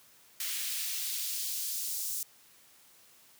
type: noise with high-pass filter sweep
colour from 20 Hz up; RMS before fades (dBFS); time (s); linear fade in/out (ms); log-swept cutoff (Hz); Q
white; -35; 0.4-2.23; 2; 2100 to 6600; 1
effects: white hiss -60 dBFS RMS until 3.39 s + high-pass 80 Hz 12 dB/octave